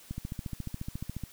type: click train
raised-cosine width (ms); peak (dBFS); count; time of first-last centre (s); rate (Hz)
5; -23; 17; 0.11-1.237; 14.2
effects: white hiss -54 dBFS RMS until 1.32 s